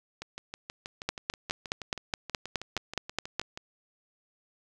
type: two click trains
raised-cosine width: 0.2 ms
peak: -21 / -11 dBFS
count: 22 / 12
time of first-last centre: 0.22-3.575 / 1.09-3.396 s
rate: 6.26 / 4.77 Hz
effects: none